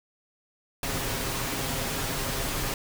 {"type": "noise with comb filter", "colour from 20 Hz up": "pink", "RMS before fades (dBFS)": -30, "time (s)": [0.83, 2.74], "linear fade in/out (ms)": 2, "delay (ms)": 7.4, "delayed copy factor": 0.5, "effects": []}